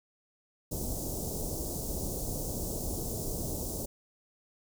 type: band-stop noise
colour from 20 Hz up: pink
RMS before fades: -35 dBFS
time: 0.71-3.86 s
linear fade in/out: 10 ms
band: 650 to 6000 Hz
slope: 24 dB/octave
effects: none